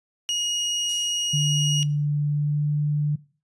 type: tone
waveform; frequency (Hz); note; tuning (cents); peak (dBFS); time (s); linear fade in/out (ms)
30% pulse; 2881; F#7; -47; -19; 0.29-1.83; 0
type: noise with exponential decay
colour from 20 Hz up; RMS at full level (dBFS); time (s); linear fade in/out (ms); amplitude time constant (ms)
violet; -31; 0.89-1.58; 1; 150
type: tone with pitch glide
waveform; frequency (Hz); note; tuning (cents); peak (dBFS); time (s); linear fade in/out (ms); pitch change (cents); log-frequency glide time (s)
sine; 146.83 to 148.11; D3 to D3; 0 to +15; -20; 1.33-3.16; 10; +15; 2.3-2.67
effects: noise-tail reverb RT60 0.4 s tail -20 dB re dry + resampled to 24000 Hz